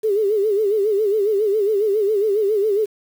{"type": "tone with vibrato", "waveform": "sine", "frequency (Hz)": 415.3, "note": "G#4", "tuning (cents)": 0, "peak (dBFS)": -15, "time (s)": [0.03, 2.86], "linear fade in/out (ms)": 20, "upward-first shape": "sine", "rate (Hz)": 7.3, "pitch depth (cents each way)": 110, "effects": ["7-bit"]}